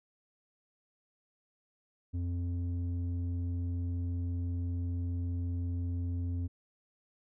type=tone with low-pass filter; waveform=square; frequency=87.4 Hz; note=F2; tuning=2 cents sharp; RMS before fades=-34 dBFS; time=2.13-6.48 s; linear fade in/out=20 ms; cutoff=200 Hz; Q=2.5; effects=none